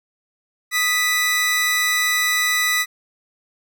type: tone pair together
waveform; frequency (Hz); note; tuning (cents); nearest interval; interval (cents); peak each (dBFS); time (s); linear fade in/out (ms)
sawtooth; 1244.5 / 1975.5; D#6 / B6; 0 / 0; minor sixth; 800; -22 / -14; 0.71-2.86; 50
effects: none